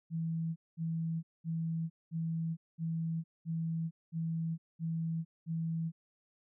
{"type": "tone bursts", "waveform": "sine", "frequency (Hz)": 163.7, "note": "E3", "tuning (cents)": -12, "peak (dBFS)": -32, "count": 9, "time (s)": [0.1, 5.92], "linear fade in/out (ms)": 50, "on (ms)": 460, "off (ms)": 210, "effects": []}